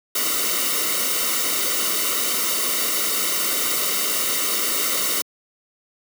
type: noise with comb filter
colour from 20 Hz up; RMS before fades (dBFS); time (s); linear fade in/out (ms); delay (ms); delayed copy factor
white; -22; 0.15-5.22; 5; 1.2; -0.8
effects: high-pass 200 Hz 12 dB/octave